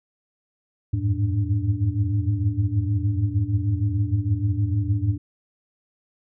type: tone cluster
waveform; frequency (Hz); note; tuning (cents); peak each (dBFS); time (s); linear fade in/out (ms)
sine; 86.3 / 91.6 / 101.9 / 108.4 / 292.8; F2 / F#2 / G#2 / A2 / D4; -20 / -17 / -32 / -25 / -5; -29 / -31 / -24 / -23 / -31; 0.93-5.18; 10
effects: none